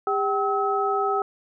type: tone cluster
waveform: sine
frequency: 401.4 / 769 / 1288 Hz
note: G4 / G5 / E6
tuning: +41 / -33 / -41 cents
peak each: -25 dBFS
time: 0.07-1.22 s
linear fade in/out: 2 ms
effects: none